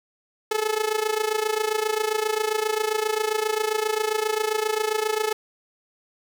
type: tone with amplitude modulation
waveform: sawtooth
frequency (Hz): 431.9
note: A4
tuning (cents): -32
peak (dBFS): -15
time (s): 0.51-5.33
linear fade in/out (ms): 5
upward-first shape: sine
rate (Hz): 27.5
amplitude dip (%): 80
effects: none